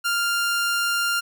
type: tone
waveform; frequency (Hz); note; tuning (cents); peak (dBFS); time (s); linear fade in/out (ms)
sawtooth; 1396.9; F6; 0; -17; 0.04-1.21; 20
effects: none